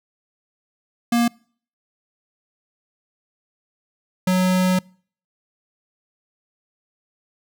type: tone pair in turn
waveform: square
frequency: 236.2 / 184.36 Hz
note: A#3 / F#3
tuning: +23 / -6 cents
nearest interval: major third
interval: 429 cents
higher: first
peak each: -16 dBFS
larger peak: neither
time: 1.12-1.28 / 4.27-4.79 s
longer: second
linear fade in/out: 5 ms
effects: noise-tail reverb RT60 0.5 s tail -26 dB re dry